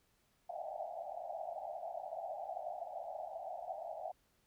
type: band-pass noise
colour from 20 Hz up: pink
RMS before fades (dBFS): -44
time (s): 0.49-4.12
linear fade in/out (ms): 5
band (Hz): 610 to 800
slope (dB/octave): 96
effects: pink hiss -75 dBFS RMS until 4.46 s